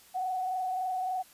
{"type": "tone with frequency modulation", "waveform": "sine", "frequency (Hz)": 744, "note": "F#5", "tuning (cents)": 9, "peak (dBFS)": -29, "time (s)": [0.14, 1.23], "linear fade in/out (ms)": 20, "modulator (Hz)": 23.5, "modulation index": 0.71, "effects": ["white hiss -57 dBFS RMS until 1.33 s", "resampled to 32000 Hz"]}